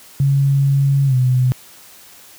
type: tone with pitch glide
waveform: sine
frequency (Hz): 138.59 to 127.09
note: C#3 to C3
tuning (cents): 0 to -50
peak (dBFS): -11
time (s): 0.2-1.52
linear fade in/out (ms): 0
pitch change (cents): -150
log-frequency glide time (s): 1.06-1.15
effects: white hiss -43 dBFS RMS until 2.38 s + high-pass 60 Hz 12 dB/octave